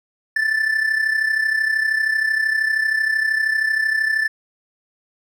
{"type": "tone with amplitude modulation", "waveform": "triangle", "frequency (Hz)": 1760, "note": "A6", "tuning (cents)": 0, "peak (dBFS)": -12, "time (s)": [0.36, 4.28], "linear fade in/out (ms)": 5, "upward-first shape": "sine", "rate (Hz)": 32.9, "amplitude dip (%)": 65, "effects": []}